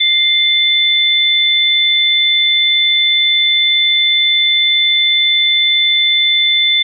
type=tone pair together; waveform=sine; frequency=2093 / 3518 Hz; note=C7 / A7; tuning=0 / -1 cents; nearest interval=major sixth; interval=899 cents; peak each=-16 / -10 dBFS; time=0-6.83 s; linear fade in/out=10 ms; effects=none